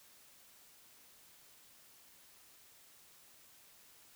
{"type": "silence", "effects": ["white hiss -62 dBFS RMS until 4.15 s"]}